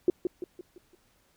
sine tone with echo, 357.2 Hz, F4, 39 cents sharp, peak -17 dBFS, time 0.08-0.1 s, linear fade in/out 2 ms, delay 170 ms, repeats 5, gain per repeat -7 dB, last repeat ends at 0.95 s, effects pink hiss -67 dBFS RMS until 1.36 s

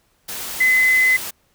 sine tone in noise, 2031 Hz, B6, 48 cents sharp, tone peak -12 dBFS, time 0.6-1.17 s, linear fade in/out 10 ms, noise white, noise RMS -29 dBFS, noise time 0.28-1.31 s, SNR +14 dB, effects pink hiss -62 dBFS RMS until 1.54 s

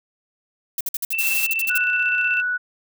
violet noise bursts, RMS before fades -24 dBFS, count 13, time 0.78-1.779 s, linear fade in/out 2 ms, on 27 ms, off 54 ms
sine tone with tremolo, 2669 Hz, E7, 21 cents sharp, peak -19 dBFS, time 1.12-2.42 s, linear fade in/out 20 ms, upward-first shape square, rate 16 Hz, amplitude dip 40%
blue noise, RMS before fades -25 dBFS, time 1.2-1.47 s, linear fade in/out 10 ms
sine tone, 1476 Hz, F#6, 5 cents flat, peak -20 dBFS, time 1.69-2.58 s, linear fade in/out 20 ms
effects none

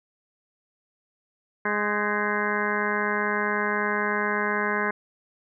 harmonic tone with a mistuned harmonic, 207.7 Hz, G#3, in tune, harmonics 1 / 2 / 3 / 4 / 5 / 6 / 7 / 8 / 9 / 10, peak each -32 / -30 / -35 / -35 / -30 / -35 / -31 / -30 / -34 / -35 dBFS, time 1.65-4.91 s, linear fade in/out 5 ms, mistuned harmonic 7, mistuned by +76 cents, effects none

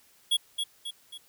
square tone with echo, 3341 Hz, G#7, 10 cents sharp, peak -22 dBFS, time 0.31-0.37 s, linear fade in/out 10 ms, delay 270 ms, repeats 3, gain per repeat -6 dB, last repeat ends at 1.18 s, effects white hiss -61 dBFS RMS until 1.28 s

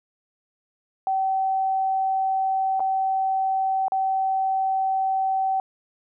sine tone with dropouts, 767 Hz, G5, 38 cents flat, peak -20 dBFS, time 1.07-5.6 s, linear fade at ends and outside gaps 1 ms, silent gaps 2.796-2.803 / 3.882-3.92 s, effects none

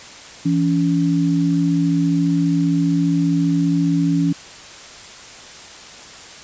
sine tone pair together, 167.2 / 282.1 Hz, E3 / C#4, +25 / +30 cents, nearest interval major sixth, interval 905 cents, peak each -17 dBFS, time 0.45-4.33 s, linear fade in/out 10 ms, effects white hiss -38 dBFS RMS until 6.43 s + resampled to 16000 Hz

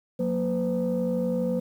sine tone cluster, 181.5 / 233.6 / 508 Hz, F#3 / A#3 / B4, -33 / +4 / +49 cents, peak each -27 / -27 / -26 dBFS, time 0.19-1.6 s, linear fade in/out 10 ms, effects tanh soft clip ceiling -18 dBFS + 9-bit

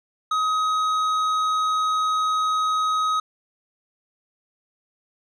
triangle tone with tanh clipping, 1264 Hz, D#6, 27 cents sharp, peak -21 dBFS, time 0.31-3.2 s, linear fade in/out 5 ms, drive 13 dB, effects none

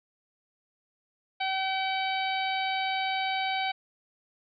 harmonic tone, 765 Hz, G5, 42 cents flat, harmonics 1 / 2 / 3 / 4 / 5 / 6, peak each -29 / -38 / -33 / -37 / -38 / -43 dBFS, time 1.4-3.72 s, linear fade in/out 10 ms, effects none

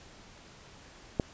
click, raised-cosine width 2 ms, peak -12 dBFS, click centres 1.198 s, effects pink hiss -53 dBFS RMS until 1.33 s + resampled to 16000 Hz

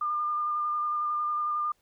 sine tone with vibrato, 1205 Hz, D6, 44 cents sharp, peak -26 dBFS, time 0.01-1.72 s, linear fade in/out 5 ms, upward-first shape square, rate 11 Hz, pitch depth 11 cents each way, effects pink hiss -70 dBFS RMS until 1.81 s

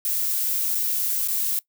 violet noise with dropouts, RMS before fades -24 dBFS, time 0.05-1.59 s, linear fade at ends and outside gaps 1 ms, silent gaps 0.748-0.752 / 1.276-1.284 s, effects noise-tail reverb RT60 0.1 s tail -20 dB re dry

